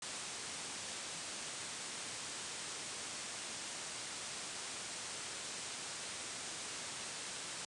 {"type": "low-pass noise", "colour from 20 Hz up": "white", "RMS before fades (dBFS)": -45, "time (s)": [0.02, 7.65], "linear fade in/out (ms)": 2, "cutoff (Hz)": 9400, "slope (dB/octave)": 96, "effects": ["high-pass 100 Hz 12 dB/octave"]}